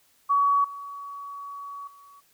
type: tone with level steps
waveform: sine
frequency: 1130 Hz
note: C#6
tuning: 33 cents sharp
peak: -18 / -35 / -48 dBFS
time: 0.29-2.21 s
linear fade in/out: 20 ms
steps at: 0.64 / 1.87 s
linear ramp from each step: 5 ms
effects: white hiss -63 dBFS RMS until 2.33 s